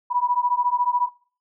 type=beating tone pair; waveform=sine; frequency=972 / 986 Hz; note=B5 / B5; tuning=-28 / -3 cents; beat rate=14 Hz; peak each=-22 dBFS; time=0.1-1.09 s; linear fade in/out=20 ms; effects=noise-tail reverb RT60 0.4 s tail -20 dB re dry